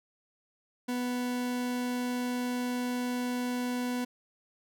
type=tone; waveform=40% pulse; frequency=247.1 Hz; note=B3; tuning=1 cent sharp; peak=-29 dBFS; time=0.88-4.05 s; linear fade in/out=10 ms; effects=none